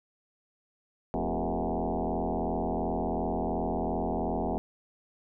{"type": "tone with frequency modulation", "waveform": "sine", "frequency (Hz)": 230.6, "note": "A#3", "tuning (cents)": -19, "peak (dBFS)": -27, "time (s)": [1.14, 4.58], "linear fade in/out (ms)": 0, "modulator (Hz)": 82.8, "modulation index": 7.2, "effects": []}